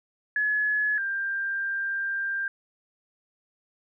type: tone pair in turn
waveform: sine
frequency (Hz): 1700 / 1588.8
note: G#6 / G6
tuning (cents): +40 / +23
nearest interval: minor second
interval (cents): 117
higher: first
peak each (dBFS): -22 / -26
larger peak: first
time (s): 0.36-0.98 / 0.98-2.48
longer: second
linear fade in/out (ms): 2
effects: none